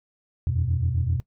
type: chord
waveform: sine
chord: E suspended second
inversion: none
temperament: equal with one note detuned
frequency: 82.41 / 90.13 / 123.47 Hz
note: E2 / F#2 / B2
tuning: 0 / -45 / 0 cents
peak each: -25 dBFS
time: 0.47-1.2 s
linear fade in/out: 0 ms
effects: noise-tail reverb RT60 0.1 s tail -19 dB re dry + tanh soft clip ceiling -14 dBFS